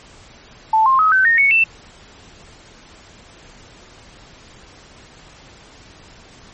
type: tone with pitch steps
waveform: sine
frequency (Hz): 880 / 1058.7 / 1273.6 / 1532.2 / 1843.2 / 2217 / 2668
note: A5 / C6 / D#6 / G6 / A#6 / C#7 / E7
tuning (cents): 0 / +20 / +40 / -40 / -20 / 0 / +20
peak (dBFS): -10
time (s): 0.73-1.64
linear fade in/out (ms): 5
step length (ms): 130
effects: pink hiss -44 dBFS RMS until 6.53 s + MP3 32 kbps